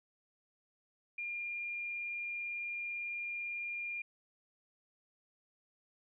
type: tone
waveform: sine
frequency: 2406 Hz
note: D7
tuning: 41 cents sharp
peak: -37 dBFS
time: 1.18-4.02 s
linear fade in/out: 5 ms
effects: none